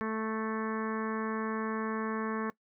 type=harmonic tone; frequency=220 Hz; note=A3; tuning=in tune; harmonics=1 / 2 / 3 / 4 / 5 / 6 / 7 / 8 / 9 / 10; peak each=-34 / -36 / -47 / -45 / -39 / -45 / -47 / -43 / -54 / -53 dBFS; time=0.01-2.5 s; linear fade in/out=0 ms; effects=noise-tail reverb RT60 0.1 s tail -20 dB re dry